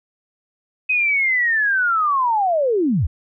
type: linear sweep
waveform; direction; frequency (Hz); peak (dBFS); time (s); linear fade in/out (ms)
sine; down; 2539 to 57; -15; 0.89-3.07; 10
effects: none